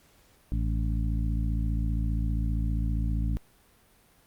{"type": "harmonic tone with a mistuned harmonic", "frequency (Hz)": 55.1, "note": "A1", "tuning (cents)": 3, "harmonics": [1, 2, 3, 4, 5], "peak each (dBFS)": [-26, -32, -36, -38, -40], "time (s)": [0.52, 3.37], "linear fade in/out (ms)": 0, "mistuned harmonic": 5, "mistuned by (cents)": 73, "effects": ["pink hiss -61 dBFS RMS until 4.26 s", "Opus 48 kbps"]}